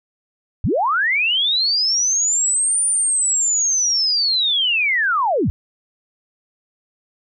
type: linear two-way sweep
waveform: sine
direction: up then down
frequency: 55 to 9360 to 55 Hz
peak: -15 dBFS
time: 0.64-5.5 s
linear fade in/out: 0 ms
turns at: 2.85 s
effects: none